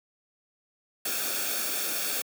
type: noise with comb filter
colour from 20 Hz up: white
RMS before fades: -30 dBFS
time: 1.05-2.22 s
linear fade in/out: 5 ms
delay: 1 ms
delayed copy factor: -0.65
effects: high-pass 200 Hz 12 dB/octave